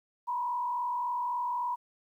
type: tone with frequency modulation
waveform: sine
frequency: 974 Hz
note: B5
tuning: 24 cents flat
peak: -29 dBFS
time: 0.27-1.76 s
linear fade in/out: 20 ms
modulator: 43.6 Hz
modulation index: 0.81
effects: 11-bit